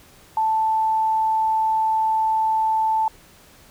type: tone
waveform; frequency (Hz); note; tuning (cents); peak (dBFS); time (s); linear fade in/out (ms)
sine; 880; A5; 0; -17; 0.37-3.08; 2
effects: pink hiss -50 dBFS RMS until 3.7 s